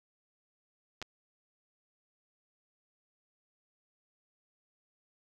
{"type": "clicks", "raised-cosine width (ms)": 0.2, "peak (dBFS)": -23, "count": 2, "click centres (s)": [1.017, 1.025], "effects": []}